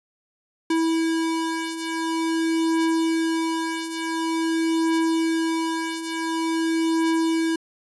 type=beating tone pair; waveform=square; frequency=326.1 / 326.57 Hz; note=E4 / E4; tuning=-19 / -16 cents; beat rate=0.47 Hz; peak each=-28 / -23 dBFS; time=0.7-7.56 s; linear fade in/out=5 ms; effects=resampled to 24000 Hz